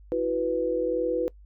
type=chord; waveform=sine; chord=E suspended second; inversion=none; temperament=just; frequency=329.6 / 370.8 / 494.4 Hz; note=E4 / F#4 / B4; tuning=0 / +4 / +2 cents; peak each=-30 / -30 / -25 dBFS; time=0.12-1.28 s; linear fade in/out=0 ms; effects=noise-tail reverb RT60 0.1 s tail -22 dB re dry + added 50 Hz sine -47 dBFS peak until 1.45 s